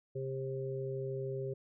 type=harmonic tone; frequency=133.1 Hz; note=C3; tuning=30 cents sharp; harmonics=1 / 3 / 4; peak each=-39 / -38 / -44 dBFS; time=0.15-1.54 s; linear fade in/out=10 ms; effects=none